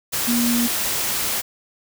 sine tone in noise, 238 Hz, A#3, 36 cents sharp, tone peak -18 dBFS, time 0.27-0.68 s, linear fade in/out 20 ms, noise white, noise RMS -23 dBFS, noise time 0.12-1.42 s, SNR +2 dB, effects none

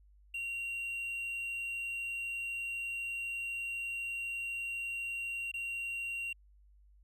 triangle tone with dropouts, 2756 Hz, F7, 24 cents flat, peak -34 dBFS, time 0.34-6.33 s, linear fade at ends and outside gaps 5 ms, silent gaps 5.516-5.539 s, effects added 50 Hz sine -59 dBFS peak until 7.03 s

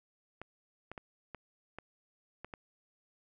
clicks, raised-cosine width 0.5 ms, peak -28 dBFS, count 7, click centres 0.416 / 0.916 / 0.978 / 1.347 / 1.786 / 2.446 / 2.538 s, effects none

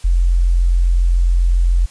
sine tone, 43.65 Hz, F1, in tune, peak -10 dBFS, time 0.04-1.86 s, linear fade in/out 10 ms, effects white hiss -44 dBFS RMS until 1.9 s + resampled to 22050 Hz

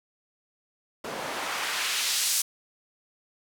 white noise with band-pass filter sweep, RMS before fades -29 dBFS, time 1.04-2.42 s, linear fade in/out 5 ms, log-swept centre 400 to 7600 Hz, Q 0.8, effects none

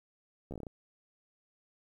slowing click train, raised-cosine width 2 ms, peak -29 dBFS, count 8, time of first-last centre 0.51-0.668 s, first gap 13 ms, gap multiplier 1.18, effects 11-bit

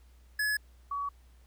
square / sine tone pair in turn, 1700 / 1131.9 Hz, G#6 / C#6, +40 / +36 cents, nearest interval perfect fifth, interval 704 cents, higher first, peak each -28 / -31 dBFS, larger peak first, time 0.39-0.57 / 0.91-1.09 s, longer neither, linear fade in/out 5 ms, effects added 61 Hz sine -55 dBFS peak until 1.46 s + pink hiss -68 dBFS RMS until 1.46 s

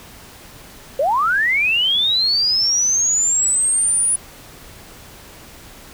sine linear sweep, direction up, 509 to 9870 Hz, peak -14 dBFS, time 0.99-4.16 s, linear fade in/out 5 ms, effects pink hiss -41 dBFS RMS until 5.93 s

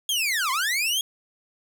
sawtooth linear two-way sweep, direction down then up, 3328 to 994 to 3328 Hz, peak -19 dBFS, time 0.09-1.01 s, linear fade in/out 2 ms, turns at 0.51 s, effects none

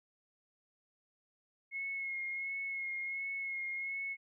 sine tone with vibrato, 2169 Hz, C#7, 38 cents flat, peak -36 dBFS, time 1.71-4.17 s, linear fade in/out 50 ms, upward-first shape sine, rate 1.4 Hz, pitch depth 25 cents each way, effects none

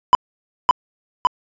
triangle tone with echo, 999 Hz, B5, 20 cents sharp, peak -4 dBFS, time 0.13-0.15 s, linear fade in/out 0 ms, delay 560 ms, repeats 2, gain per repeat -2 dB, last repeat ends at 1.27 s, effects resampled to 16000 Hz

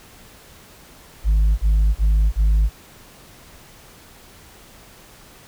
sine tone bursts, 52.3 Hz, G#1, 13 cents sharp, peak -10 dBFS, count 4, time 1.24-2.696 s, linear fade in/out 50 ms, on 340 ms, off 32 ms, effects tanh soft clip ceiling -12 dBFS + pink hiss -46 dBFS RMS until 5.47 s

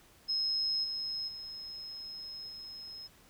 sine tone with level steps, 5150 Hz, E8, 41 cents flat, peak -29 / -34 / -41 / -43 dBFS, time 0.28-3.08 s, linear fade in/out 20 ms, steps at 0.83 / 1.27 / 2.48 s, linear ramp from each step 20 ms, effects pink hiss -61 dBFS RMS until 3.29 s

